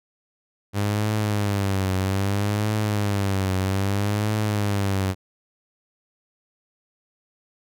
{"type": "tone with vibrato", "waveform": "sawtooth", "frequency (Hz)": 100.5, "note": "G2", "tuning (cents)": 44, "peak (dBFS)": -17, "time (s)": [0.73, 5.15], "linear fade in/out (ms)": 50, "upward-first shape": "triangle", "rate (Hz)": 0.62, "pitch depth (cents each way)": 120, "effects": []}